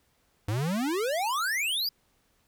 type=exponential sweep; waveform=square; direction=up; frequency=98 to 4978 Hz; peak=-27 dBFS; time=0.48-1.89 s; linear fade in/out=5 ms; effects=pink hiss -69 dBFS RMS until 2.47 s